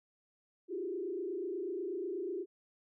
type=tone with frequency modulation; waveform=sine; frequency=370 Hz; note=F#4; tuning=in tune; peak=-35 dBFS; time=0.68-2.46 s; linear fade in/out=50 ms; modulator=28.2 Hz; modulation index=1.4; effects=none